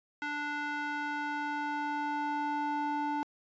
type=tone with band-pass filter sweep; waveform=square; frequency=293.7 Hz; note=D4; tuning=in tune; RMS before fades=-34 dBFS; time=0.22-3.23 s; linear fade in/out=0 ms; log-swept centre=1600 to 780 Hz; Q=1.8; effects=resampled to 16000 Hz